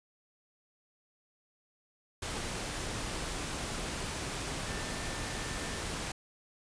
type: tone in noise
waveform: sine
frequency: 1784 Hz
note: A6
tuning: 23 cents sharp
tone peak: -47 dBFS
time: 4.67-5.81 s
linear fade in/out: 5 ms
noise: pink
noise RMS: -37 dBFS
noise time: 2.22-6.12 s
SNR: -13 dB
effects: resampled to 22050 Hz